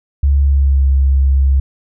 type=tone with pitch glide; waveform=sine; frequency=70 to 67.73 Hz; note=C#2 to C#2; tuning=+18 to -40 cents; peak=-8 dBFS; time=0.23-1.6 s; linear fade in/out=5 ms; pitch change=-58 cents; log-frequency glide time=0.43-0.85 s; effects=none